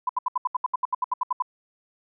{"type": "tone bursts", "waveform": "sine", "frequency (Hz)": 1003, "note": "B5", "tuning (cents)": 26, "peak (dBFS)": -20, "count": 15, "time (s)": [0.07, 1.423], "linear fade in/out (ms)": 5, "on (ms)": 23, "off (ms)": 72, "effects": []}